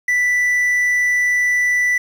triangle tone, 1975.5 Hz, B6, in tune, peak -12 dBFS, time 0.08-1.98 s, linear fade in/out 5 ms, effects 7-bit

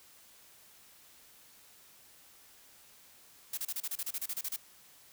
blue noise bursts, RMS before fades -36 dBFS, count 14, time 3.53-4.563 s, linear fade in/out 5 ms, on 45 ms, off 31 ms, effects white hiss -59 dBFS RMS until 5.12 s

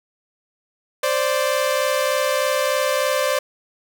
sawtooth tone pair together, 523.3 / 586.6 Hz, C5 / D5, 0 / -2 cents, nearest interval major second, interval 198 cents, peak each -17 dBFS, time 1.03-3.39 s, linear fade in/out 5 ms, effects none

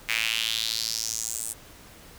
square tone with high-pass filter sweep, 56.3 Hz, A1, 40 cents sharp, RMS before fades -29 dBFS, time 0.08-1.54 s, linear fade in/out 20 ms, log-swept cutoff 2200 to 9100 Hz, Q 3.5, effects pink hiss -49 dBFS RMS until 2.18 s

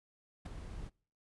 brown noise with ADSR envelope, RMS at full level -37 dBFS, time 0.45-0.9 s, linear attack 11 ms, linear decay 9 ms, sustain -8 dB, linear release 31 ms, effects noise-tail reverb RT60 0.5 s tail -26 dB re dry + resampled to 24000 Hz

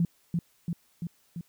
sine tone with echo, 170 Hz, F3, 46 cents flat, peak -21 dBFS, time 0-0.05 s, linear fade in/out 2 ms, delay 340 ms, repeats 4, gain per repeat -3 dB, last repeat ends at 1.41 s, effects white hiss -66 dBFS RMS until 1.48 s

